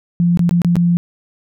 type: tone with dropouts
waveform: sine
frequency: 173 Hz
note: F3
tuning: 16 cents flat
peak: -10 dBFS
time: 0.2-0.97 s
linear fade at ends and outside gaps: 0 ms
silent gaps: 0.373-0.393 / 0.493-0.51 / 0.618-0.647 / 0.756-0.766 s
effects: none